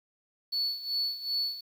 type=tone with tremolo; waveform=triangle; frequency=4435 Hz; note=C#8; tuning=in tune; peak=-24 dBFS; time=0.52-1.61 s; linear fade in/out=10 ms; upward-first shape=sine; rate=2.6 Hz; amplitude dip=80%; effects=tanh soft clip ceiling -22 dBFS + 9-bit